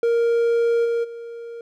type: tone with level steps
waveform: triangle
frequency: 466.9 Hz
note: A#4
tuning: 3 cents sharp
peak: -14 / -17 / -30 dBFS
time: 0.03-1.61 s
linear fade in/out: 2 ms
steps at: 0.84 / 1.03 s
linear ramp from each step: 20 ms
effects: none